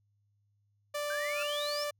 sawtooth tone, 587.3 Hz, D5, in tune, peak -29 dBFS, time 0.94-1.91 s, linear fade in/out 10 ms
sine exponential sweep, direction up, 1526 to 5490 Hz, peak -36 dBFS, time 1.1-1.84 s, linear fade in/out 2 ms
sawtooth tone with exponential growth, 1400 Hz, F6, 4 cents sharp, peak -33 dBFS, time 1.23-1.43 s, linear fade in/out 5 ms, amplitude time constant 42 ms
effects added 102 Hz sine -70 dBFS peak until 1.99 s

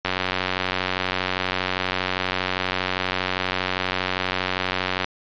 click train, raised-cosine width 0.3 ms, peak -6 dBFS, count 463, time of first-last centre 0.05-5.045 s, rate 92.5 Hz, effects resampled to 11025 Hz

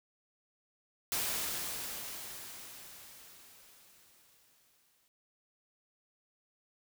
white noise with exponential decay, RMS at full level -33 dBFS, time 1.12-5.08 s, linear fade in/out 0 ms, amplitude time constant 860 ms, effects none

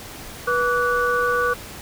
sine tone cluster, 487 / 1153 / 1477 Hz, B4 / D6 / F#6, -24 / -32 / -3 cents, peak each -22 dBFS, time 0.47-1.54 s, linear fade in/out 10 ms, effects pink hiss -37 dBFS RMS until 1.81 s

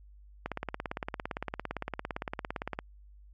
click train, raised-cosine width 0.5 ms, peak -18 dBFS, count 42, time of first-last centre 0.46-2.79 s, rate 17.6 Hz, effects added 50 Hz sine -51 dBFS peak until 3.33 s + MP3 64 kbps

